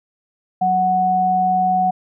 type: tone pair together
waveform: sine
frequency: 185 / 740 Hz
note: F#3 / F#5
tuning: 0 / 0 cents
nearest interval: 2 octaves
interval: 2400 cents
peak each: -24 / -14 dBFS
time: 0.61-1.91 s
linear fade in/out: 10 ms
effects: none